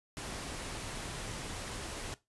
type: noise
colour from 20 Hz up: pink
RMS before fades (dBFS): -41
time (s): 0.17-2.14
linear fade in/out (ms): 0
effects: noise-tail reverb RT60 0.2 s tail -17 dB re dry + resampled to 24000 Hz